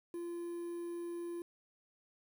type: tone with quantisation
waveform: triangle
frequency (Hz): 344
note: F4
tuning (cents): -26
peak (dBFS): -37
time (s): 0.14-1.42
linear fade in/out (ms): 2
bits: 10
effects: none